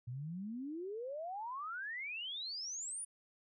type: exponential sweep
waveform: sine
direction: up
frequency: 116.54 to 9956 Hz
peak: -40 dBFS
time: 0.07-3.05 s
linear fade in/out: 10 ms
effects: none